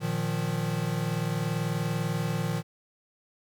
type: chord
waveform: square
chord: Bb suspended fourth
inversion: none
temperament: equal with one note detuned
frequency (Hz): 116.54 / 154.22 / 174.61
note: Bb2 / Eb3 / F3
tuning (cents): 0 / -15 / 0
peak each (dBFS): -33 / -31 / -33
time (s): 0-2.63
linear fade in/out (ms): 50
effects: none